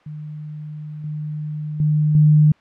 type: tone with level steps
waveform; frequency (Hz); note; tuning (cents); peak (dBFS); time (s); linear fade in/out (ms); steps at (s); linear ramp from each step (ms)
sine; 151.6; D#3; -45; -29 / -24 / -14 / -9; 0.06-2.52; 5; 1.04 / 1.8 / 2.15; 2
effects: white hiss -54 dBFS RMS until 2.6 s + low-pass 2000 Hz 12 dB/octave